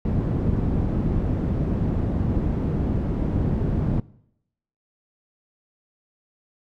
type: low-pass noise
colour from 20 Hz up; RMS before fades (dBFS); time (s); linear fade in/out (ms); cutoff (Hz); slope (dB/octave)
white; -23; 0.05-4; 2; 190; 12
effects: noise-tail reverb RT60 0.8 s tail -22 dB re dry